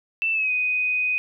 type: tone with pitch glide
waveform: sine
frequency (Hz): 2661 to 2497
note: E7 to D#7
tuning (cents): +16 to +6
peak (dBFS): -20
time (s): 0.22-1.18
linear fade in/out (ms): 0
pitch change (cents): -110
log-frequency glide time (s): 0.32-0.51
effects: none